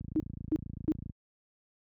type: click train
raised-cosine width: 5 ms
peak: -27 dBFS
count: 31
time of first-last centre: 0.01-1.097 s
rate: 27.6 Hz
type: tone bursts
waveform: sine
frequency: 311.1 Hz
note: D#4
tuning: in tune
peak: -24 dBFS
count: 3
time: 0.16-0.92 s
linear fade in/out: 0 ms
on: 40 ms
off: 320 ms
effects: high-pass 60 Hz 12 dB/octave